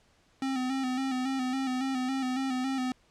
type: tone with vibrato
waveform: square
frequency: 260.7 Hz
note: C4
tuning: 6 cents flat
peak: -29 dBFS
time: 0.42-2.92 s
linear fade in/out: 2 ms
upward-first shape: square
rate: 3.6 Hz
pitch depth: 43 cents each way
effects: pink hiss -65 dBFS RMS until 3.1 s + low-pass 7000 Hz 12 dB/octave